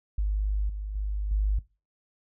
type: tone with level steps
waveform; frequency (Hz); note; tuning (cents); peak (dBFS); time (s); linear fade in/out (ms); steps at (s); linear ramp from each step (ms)
sine; 51; G#1; -31; -23 / -30 / -26 / -21; 0.18-1.59; 5; 0.69 / 0.95 / 1.31; 5
effects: noise-tail reverb RT60 0.3 s tail -21 dB re dry